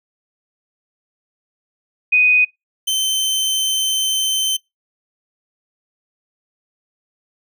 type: tone pair in turn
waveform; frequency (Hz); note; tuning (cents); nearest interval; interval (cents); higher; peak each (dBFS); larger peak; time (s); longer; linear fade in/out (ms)
sine / sawtooth; 2493 / 3087; D#7 / G7; +3 / -27; major third; 370; second; -10 / -13; first; 2.12-2.45 / 2.87-4.57; second; 10
effects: noise-tail reverb RT60 0.2 s tail -25 dB re dry